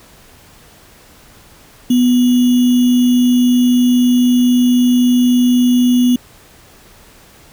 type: tone with sample-and-hold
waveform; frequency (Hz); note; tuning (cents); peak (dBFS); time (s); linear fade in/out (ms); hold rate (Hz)
sine; 246.9; B3; 0; -8; 1.9-6.16; 5; 3150
effects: pink hiss -44 dBFS RMS until 7.52 s